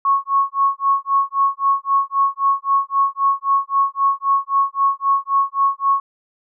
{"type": "tone with tremolo", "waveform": "sine", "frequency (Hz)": 1102, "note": "C#6", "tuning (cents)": -11, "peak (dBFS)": -11, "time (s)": [0.05, 6], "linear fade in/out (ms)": 2, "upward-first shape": "sine", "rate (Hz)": 3.8, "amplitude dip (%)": 100, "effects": []}